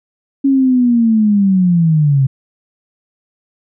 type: linear sweep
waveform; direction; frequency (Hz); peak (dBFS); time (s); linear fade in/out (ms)
sine; down; 277.2 to 130.81; -8; 0.44-2.27; 10
effects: none